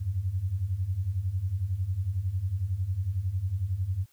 sine beating tone pair, 86.8 / 97.8 Hz, F2 / G2, -10 / -4 cents, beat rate 11 Hz, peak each -32 / -28 dBFS, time 0-4.06 s, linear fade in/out 20 ms, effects white hiss -65 dBFS RMS until 4.12 s

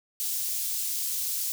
white high-pass noise, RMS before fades -30 dBFS, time 0.2-1.52 s, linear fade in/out 0 ms, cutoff 5100 Hz, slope 12 dB/octave, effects none

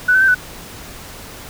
sine tone with pitch steps, 1488 / 1529 / 1560 / 1492 Hz, F#6 / G6 / G6 / F#6, +9 / -44 / -9 / +14 cents, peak -9 dBFS, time 0.08-0.348 s, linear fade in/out 10 ms, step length 67 ms, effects pink hiss -35 dBFS RMS until 1.49 s

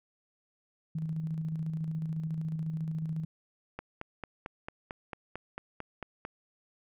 sine tone with tremolo, 159.3 Hz, D#3, 41 cents sharp, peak -30 dBFS, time 0.95-3.25 s, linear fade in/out 5 ms, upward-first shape square, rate 14 Hz, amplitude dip 35%
click train, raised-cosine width 0.5 ms, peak -23 dBFS, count 12, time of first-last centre 3.79-6.251 s, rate 4.47 Hz
effects none

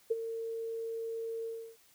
sine tone with ADSR envelope, 454.5 Hz, A#4, 44 cents flat, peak -24 dBFS, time 0.1-1.77 s, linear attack 13 ms, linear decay 26 ms, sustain -11 dB, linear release 320 ms, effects white hiss -64 dBFS RMS until 1.94 s

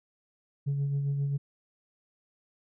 sine tone with tremolo, 140.7 Hz, C#3, 26 cents sharp, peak -23 dBFS, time 0.66-1.38 s, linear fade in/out 20 ms, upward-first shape sine, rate 7.5 Hz, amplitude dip 40%, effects tanh soft clip ceiling -24 dBFS

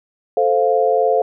sine chord, F major, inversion first, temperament equal, 440 / 523.3 / 698.5 Hz, A4 / C5 / F5, 0 / 0 / 0 cents, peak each -17 dBFS, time 0.37-1.22 s, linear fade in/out 2 ms, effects none

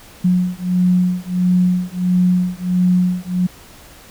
sine beating tone pair, 180 / 181.5 Hz, F#3 / F#3, -47 / -33 cents, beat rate 1.5 Hz, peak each -16 dBFS, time 0.24-3.47 s, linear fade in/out 10 ms, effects pink hiss -42 dBFS RMS until 4.1 s

